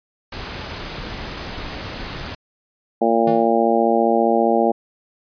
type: noise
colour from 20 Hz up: pink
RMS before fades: -30 dBFS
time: 0.32-2.35 s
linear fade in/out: 5 ms
type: harmonic tone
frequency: 115 Hz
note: A#2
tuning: 23 cents flat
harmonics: 2 / 3 / 4 / 5 / 6 / 7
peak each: -21 / -21 / -21 / -21 / -21 / -21 dBFS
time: 3.01-4.72 s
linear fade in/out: 10 ms
type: tone with exponential decay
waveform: square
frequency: 163.1 Hz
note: E3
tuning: 18 cents flat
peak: -24 dBFS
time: 3.27-3.6 s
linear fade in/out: 5 ms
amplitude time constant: 70 ms
effects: resampled to 11025 Hz